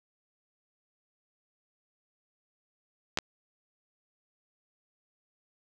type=clicks; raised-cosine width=0.2 ms; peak=-11 dBFS; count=2; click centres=3.174 / 3.187 s; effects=none